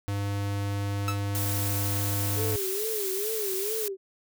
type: tone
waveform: square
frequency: 100.6 Hz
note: G2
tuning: 45 cents sharp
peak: -28 dBFS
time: 0.08-2.56 s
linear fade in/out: 0 ms
type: tone with exponential decay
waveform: sawtooth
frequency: 1309 Hz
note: E6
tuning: 13 cents flat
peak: -22 dBFS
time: 1.08-1.25 s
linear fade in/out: 1 ms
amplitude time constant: 36 ms
type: noise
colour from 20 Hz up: blue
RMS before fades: -32 dBFS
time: 1.35-3.88 s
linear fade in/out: 0 ms
type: tone with vibrato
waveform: sine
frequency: 409.9 Hz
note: G#4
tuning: 23 cents flat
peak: -30 dBFS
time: 2.35-3.97 s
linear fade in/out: 50 ms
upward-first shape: sine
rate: 2.3 Hz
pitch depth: 140 cents each way
effects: none